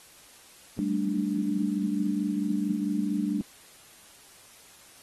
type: chord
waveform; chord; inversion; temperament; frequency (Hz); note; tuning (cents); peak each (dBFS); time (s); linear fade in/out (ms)
sine; G suspended second; none; just; 196 / 220.5 / 294; G3 / A3 / D4; 0 / +4 / +2; -29 / -31 / -29; 0.79-3.41; 0
effects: white hiss -53 dBFS RMS until 5.02 s + AAC 32 kbps